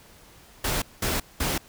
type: noise bursts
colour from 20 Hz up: pink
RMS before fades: -26 dBFS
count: 3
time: 0.64-1.58 s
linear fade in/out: 5 ms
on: 180 ms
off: 200 ms
effects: pink hiss -52 dBFS RMS until 1.68 s